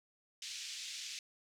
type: band-pass noise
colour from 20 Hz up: white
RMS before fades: -45 dBFS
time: 0.42-1.19 s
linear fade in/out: 2 ms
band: 2300 to 6500 Hz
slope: 24 dB/octave
effects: none